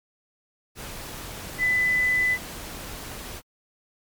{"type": "tone in noise", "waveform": "sine", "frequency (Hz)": 2001, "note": "B6", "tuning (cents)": 22, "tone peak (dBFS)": -19, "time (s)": [1.58, 2.38], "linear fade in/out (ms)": 50, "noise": "pink", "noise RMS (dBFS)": -37, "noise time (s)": [0.75, 3.42], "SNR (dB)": 15, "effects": ["MP3 96 kbps"]}